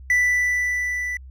triangle tone with level ramp, 1978 Hz, B6, 2 cents sharp, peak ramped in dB -13 to -23 dBFS, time 0.1-1.17 s, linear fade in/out 2 ms, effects added 65 Hz sine -38 dBFS peak until 1.3 s

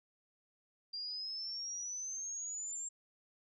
sine exponential sweep, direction up, 4745 to 7460 Hz, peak -39 dBFS, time 0.93-2.89 s, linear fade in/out 10 ms, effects none

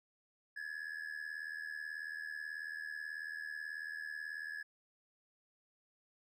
triangle tone with amplitude modulation, 1697 Hz, G#6, 37 cents sharp, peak -36 dBFS, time 0.56-4.63 s, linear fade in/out 10 ms, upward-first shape sine, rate 78.3 Hz, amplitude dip 80%, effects none

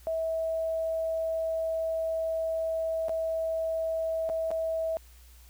sine tone with dropouts, 649 Hz, E5, 27 cents flat, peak -27 dBFS, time 0.07-4.97 s, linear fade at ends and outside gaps 0 ms, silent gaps 3.084-3.094 / 4.291-4.298 / 4.506-4.514 s, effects added 60 Hz sine -51 dBFS peak until 5.49 s + white hiss -59 dBFS RMS until 5.49 s

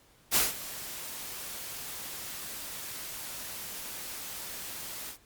white noise with ADSR envelope, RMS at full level -23 dBFS, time 0.31-5.18 s, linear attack 46 ms, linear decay 170 ms, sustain -17 dB, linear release 91 ms, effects pink hiss -62 dBFS RMS until 5.25 s + Opus 48 kbps

